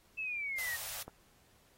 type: linear sweep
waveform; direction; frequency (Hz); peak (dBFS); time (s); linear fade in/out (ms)
sine; down; 2650 to 1838; -35; 0.17-0.77; 20
type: band-stop noise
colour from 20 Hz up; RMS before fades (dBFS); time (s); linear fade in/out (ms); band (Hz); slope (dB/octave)
white; -42; 0.58-1.03; 5; 140 to 490; 48
type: click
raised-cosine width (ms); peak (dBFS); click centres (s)
1; -31; 1.08
effects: pink hiss -67 dBFS RMS until 1.77 s + AAC 48 kbps